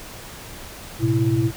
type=tone cluster; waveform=sine; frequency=111.7 / 129 / 331.1 Hz; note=A2 / C3 / E4; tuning=+27 / -24 / +8 cents; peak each=-21 dBFS; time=0.99-1.52 s; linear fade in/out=50 ms; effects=pink hiss -38 dBFS RMS until 1.56 s